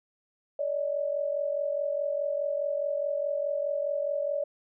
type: tone pair together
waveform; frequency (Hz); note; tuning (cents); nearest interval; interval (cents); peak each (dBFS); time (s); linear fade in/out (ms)
sine; 571.2 / 616; D5 / D#5; -48 / -17; minor second; 131; -28 / -32; 0.59-4.44; 5
effects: none